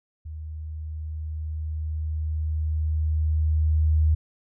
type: tone with level ramp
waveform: sine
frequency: 77.78 Hz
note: D#2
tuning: in tune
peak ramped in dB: -33 to -16 dBFS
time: 0.25-4.15 s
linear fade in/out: 10 ms
effects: none